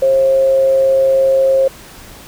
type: tone with amplitude modulation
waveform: sine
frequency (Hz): 535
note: C5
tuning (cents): +38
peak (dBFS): -7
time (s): 0.02-1.68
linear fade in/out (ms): 5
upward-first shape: sine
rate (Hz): 140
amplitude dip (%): 30
effects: pink hiss -37 dBFS RMS until 2.27 s